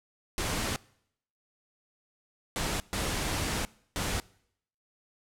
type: noise bursts at uneven times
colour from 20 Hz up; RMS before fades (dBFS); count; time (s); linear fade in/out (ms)
pink; -31; 4; 0.38-0.76 / 2.56-2.8 / 2.93-3.65 / 3.96-4.2; 0
effects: noise-tail reverb RT60 0.7 s tail -23 dB re dry + low-pass 11000 Hz 12 dB/octave